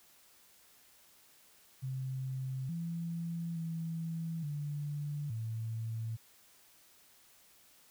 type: tone with pitch steps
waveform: sine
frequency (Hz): 131.4 / 168.1 / 164.2 / 146.5 / 112.6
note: C3 / E3 / E3 / D3 / A2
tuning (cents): +8 / +34 / -6 / -4 / +40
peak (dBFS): -35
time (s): 1.82-6.17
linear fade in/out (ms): 20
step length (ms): 870
effects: white hiss -63 dBFS RMS until 7.9 s